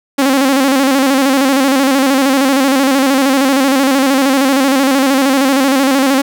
sawtooth tone with vibrato, 270 Hz, C#4, 45 cents flat, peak -5 dBFS, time 0.18-6.22 s, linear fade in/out 10 ms, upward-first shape square, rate 13 Hz, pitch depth 60 cents each way, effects none

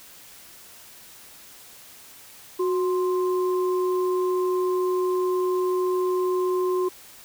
sine tone pair together, 366.7 / 1046.5 Hz, F#4 / C6, -15 / 0 cents, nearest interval octave + tritone, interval 1815 cents, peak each -21 / -30 dBFS, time 2.59-6.89 s, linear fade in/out 10 ms, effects white hiss -47 dBFS RMS until 7.24 s

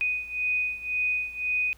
sine beating tone pair, 2489 / 2490.9 Hz, D#7 / D#7, 0 / +1 cents, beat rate 1.9 Hz, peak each -27 / -30 dBFS, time 0.01-1.73 s, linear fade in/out 0 ms, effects added 60 Hz sine -53 dBFS peak until 1.77 s + pink hiss -59 dBFS RMS until 1.77 s

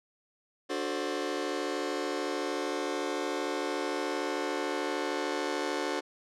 sawtooth chord, D dominant seventh, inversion none, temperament just, 293.7 / 367.1 / 440.5 / 528.6 Hz, D4 / F#4 / A4 / C5, 0 / -14 / +2 / +18 cents, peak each -32 / -31 / -33 / -33 dBFS, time 0.69-6.01 s, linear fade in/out 20 ms, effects low-pass 7000 Hz 12 dB/octave

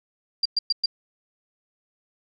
sine tone bursts, 4759 Hz, D8, 22 cents sharp, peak -18 dBFS, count 4, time 0.43-0.86 s, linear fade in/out 5 ms, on 25 ms, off 110 ms, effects none

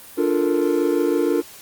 triangle chord, Bb major seventh, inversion first, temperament equal, 293.7 / 349.2 / 440 / 466.2 Hz, D4 / F4 / A4 / Bb4, 0 / 0 / 0 / 0 cents, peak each -20 / -19 / -23 / -21 dBFS, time 0.17-1.42 s, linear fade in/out 20 ms, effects white hiss -42 dBFS RMS until 1.61 s + Opus 32 kbps

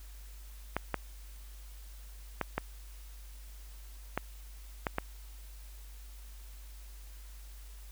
clicks, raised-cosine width 0.5 ms, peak -15 dBFS, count 7, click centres 0.766 / 0.943 / 2.413 / 2.58 / 4.176 / 4.868 / 4.984 s, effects added 50 Hz sine -46 dBFS peak until 7.91 s + white hiss -58 dBFS RMS until 7.91 s

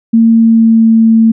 sine tone with pitch glide, 227.5 to 224.8 Hz, A#3 to A3, -42 to +37 cents, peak -3 dBFS, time 0.13-1.32 s, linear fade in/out 10 ms, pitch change -21 cents, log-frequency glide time 0.31-0.89 s, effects none

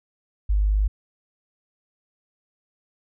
sine tone, 50.9 Hz, G#1, 34 cents flat, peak -17 dBFS, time 0.49-0.88 s, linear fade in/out 10 ms, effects none

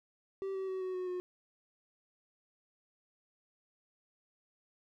triangle tone with pitch steps, 387.7 / 382.4 / 377.1 / 371.9 / 366.8 / 361.7 Hz, G4 / G4 / F#4 / F#4 / F#4 / F#4, -19 / -43 / +33 / +9 / -15 / -39 cents, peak -33 dBFS, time 0.42-1.2 s, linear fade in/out 0 ms, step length 130 ms, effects none

